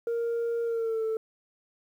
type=tone with pitch glide; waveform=sine; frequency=466.2 to 442.6 Hz; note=A#4 to A4; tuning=0 to +10 cents; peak=-24 dBFS; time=0.07-1.17 s; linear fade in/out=2 ms; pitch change=-90 cents; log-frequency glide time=0.64-1.04 s; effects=tanh soft clip ceiling -25 dBFS + 10-bit